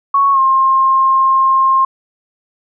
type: tone with pitch glide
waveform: sine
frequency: 1108.7 to 1063.5 Hz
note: C#6 to C6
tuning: 0 to +28 cents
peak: -8 dBFS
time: 0.14-1.85 s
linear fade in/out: 5 ms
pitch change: -72 cents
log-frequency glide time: 0.32-0.39 s
effects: none